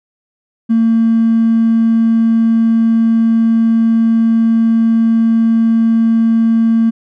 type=tone with hard clipping; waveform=triangle; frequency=227 Hz; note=A#3; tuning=46 cents flat; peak=-8 dBFS; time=0.69-6.91 s; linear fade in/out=20 ms; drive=3 dB; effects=none